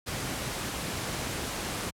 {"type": "noise", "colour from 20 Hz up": "pink", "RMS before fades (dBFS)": -33, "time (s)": [0.06, 1.91], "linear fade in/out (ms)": 20, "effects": ["high-pass 60 Hz 12 dB/octave", "low-pass 12000 Hz 12 dB/octave"]}